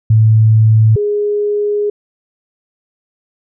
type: tone pair in turn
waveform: sine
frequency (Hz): 110 / 414.1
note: A2 / G#4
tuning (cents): 0 / -5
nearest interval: octave + major seventh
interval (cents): 2295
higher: second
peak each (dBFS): -5 / -12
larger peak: first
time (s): 0.1-0.96 / 0.96-1.9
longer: second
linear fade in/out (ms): 5
effects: none